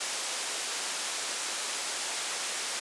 white low-pass noise, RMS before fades -34 dBFS, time 0-2.8 s, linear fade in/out 10 ms, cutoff 9100 Hz, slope 24 dB/octave, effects high-pass 400 Hz 12 dB/octave + resampled to 24000 Hz

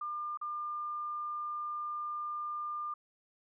sine tone with dropouts, 1200 Hz, D6, 37 cents sharp, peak -35 dBFS, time 0.01-2.94 s, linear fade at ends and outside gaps 5 ms, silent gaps 0.374-0.413 s, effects none

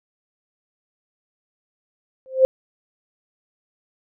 sine tone with exponential growth, 523.3 Hz, C5, in tune, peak -6 dBFS, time 2.26-2.45 s, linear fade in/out 0 ms, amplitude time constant 41 ms, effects none

